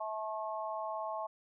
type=harmonic tone; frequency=216.7 Hz; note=A3; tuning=26 cents flat; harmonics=3 / 4 / 5; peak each=-39 / -40 / -41 dBFS; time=0-1.27 s; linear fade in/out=10 ms; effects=none